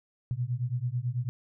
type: beating tone pair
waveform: sine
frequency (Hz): 118.6 / 127.7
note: A#2 / C3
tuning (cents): +30 / -42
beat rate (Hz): 9.1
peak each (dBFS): -31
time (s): 0.31-1.29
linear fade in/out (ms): 0
effects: none